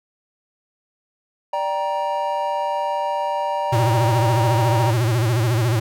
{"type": "chord", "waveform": "triangle", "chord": "G minor", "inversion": "second", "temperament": "just", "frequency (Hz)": [588, 784, 940.8], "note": ["D5", "G5", "Bb5"], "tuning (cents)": [2, 0, 16], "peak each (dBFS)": [-23, -25, -21], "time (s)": [1.53, 4.91], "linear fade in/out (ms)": 5}
{"type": "tone with vibrato", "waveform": "square", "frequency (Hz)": 116.54, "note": "A#2", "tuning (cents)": 0, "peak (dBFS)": -17, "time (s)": [3.72, 5.8], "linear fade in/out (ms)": 10, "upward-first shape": "sine", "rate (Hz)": 14, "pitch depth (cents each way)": 140}
{"effects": []}